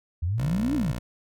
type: exponential two-way sweep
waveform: sine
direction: up then down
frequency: 77.78 to 311.1 to 126.9 Hz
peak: -23 dBFS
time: 0.22-0.92 s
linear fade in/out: 10 ms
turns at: 0.75 s
type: tone with vibrato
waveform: 15% pulse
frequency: 60 Hz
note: B1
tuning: 49 cents flat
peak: -24 dBFS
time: 0.38-0.99 s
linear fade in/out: 10 ms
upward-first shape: sine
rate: 4.5 Hz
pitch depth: 14 cents each way
effects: none